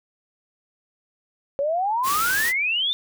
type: exponential sweep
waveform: sine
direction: up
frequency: 544 to 3639 Hz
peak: -20 dBFS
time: 1.59-2.93 s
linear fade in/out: 0 ms
type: band-stop noise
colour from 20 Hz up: white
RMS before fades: -27 dBFS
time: 2.03-2.53 s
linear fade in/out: 50 ms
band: 540 to 800 Hz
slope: 96 dB/octave
effects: none